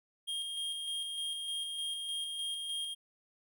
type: tone with tremolo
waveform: square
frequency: 3229 Hz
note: G#7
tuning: 49 cents flat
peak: -35 dBFS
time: 0.27-2.95 s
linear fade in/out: 20 ms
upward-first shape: square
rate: 3.3 Hz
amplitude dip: 30%
effects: none